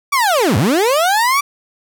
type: linear two-way sweep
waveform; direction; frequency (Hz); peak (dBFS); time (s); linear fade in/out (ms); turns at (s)
30% pulse; down then up; 1172 to 87.31 to 1172; -9; 0.12-1.41; 10; 0.57
effects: none